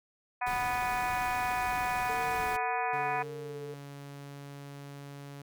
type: harmonic tone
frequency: 246.9 Hz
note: B3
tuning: in tune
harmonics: 3 / 4 / 5 / 6 / 7 / 8 / 9 / 10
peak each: -32 / -34 / -41 / -42 / -39 / -45 / -44 / -40 dBFS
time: 0.41-3.23 s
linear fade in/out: 10 ms
type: noise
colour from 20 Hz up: pink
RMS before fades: -42 dBFS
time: 0.46-2.57 s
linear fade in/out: 10 ms
type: tone with vibrato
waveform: sine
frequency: 447.4 Hz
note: A4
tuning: 29 cents sharp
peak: -39 dBFS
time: 2.09-3.74 s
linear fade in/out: 2 ms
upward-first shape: sine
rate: 1.8 Hz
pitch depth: 39 cents each way
type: tone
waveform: sawtooth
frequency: 141.4 Hz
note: C#3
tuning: 35 cents sharp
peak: -39 dBFS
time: 2.93-5.42 s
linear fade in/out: 5 ms
effects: none